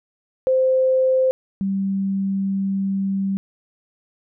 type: tone pair in turn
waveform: sine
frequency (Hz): 520 / 194.78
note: C5 / G3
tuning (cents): -11 / -11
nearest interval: octave + perfect fourth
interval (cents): 1700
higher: first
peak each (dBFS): -14 / -19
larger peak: first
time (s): 0.47-1.31 / 1.61-3.37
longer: second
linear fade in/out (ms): 0
effects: none